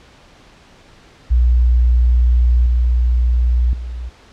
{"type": "tone with level steps", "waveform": "sine", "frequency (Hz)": 60.4, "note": "B1", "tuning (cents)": -38, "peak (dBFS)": [-9, -11, -23], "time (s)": [1.3, 4.1], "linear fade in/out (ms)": 20, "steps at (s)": [2.66, 3.73], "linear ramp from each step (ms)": 2, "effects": ["pink hiss -46 dBFS RMS until 4.32 s", "low-pass 5000 Hz 12 dB/octave"]}